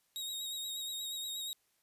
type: tone with vibrato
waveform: sawtooth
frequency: 3773 Hz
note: A#7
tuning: 20 cents sharp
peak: -35 dBFS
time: 0.16-1.53 s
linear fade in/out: 0 ms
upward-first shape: triangle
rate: 8.4 Hz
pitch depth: 37 cents each way
effects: white hiss -75 dBFS RMS until 1.82 s + resampled to 32000 Hz